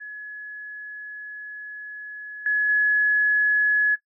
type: tone with level steps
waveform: sine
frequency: 1695 Hz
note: G#6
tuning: 35 cents sharp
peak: -33 / -18 / -16 dBFS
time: 0-3.96 s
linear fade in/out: 20 ms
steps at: 2.46 / 2.69 s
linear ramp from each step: 2 ms
effects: noise-tail reverb RT60 0.1 s tail -19 dB re dry